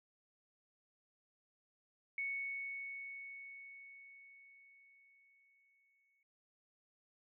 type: tone with exponential decay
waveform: sine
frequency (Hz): 2217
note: C#7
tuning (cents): 0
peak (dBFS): -36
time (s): 2.18-6.23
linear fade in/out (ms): 2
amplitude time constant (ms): 880
effects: none